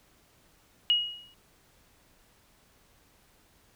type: tone with exponential decay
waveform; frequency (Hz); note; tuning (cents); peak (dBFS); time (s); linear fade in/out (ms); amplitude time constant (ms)
sine; 2893; F#7; -40; -18; 0.9-1.34; 0; 95
effects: pink hiss -63 dBFS RMS until 3.75 s